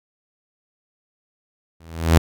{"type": "tone with exponential growth", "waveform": "sawtooth", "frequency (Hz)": 82, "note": "E2", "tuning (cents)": -9, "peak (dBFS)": -4, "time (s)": [1.8, 2.18], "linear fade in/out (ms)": 5, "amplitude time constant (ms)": 82, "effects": []}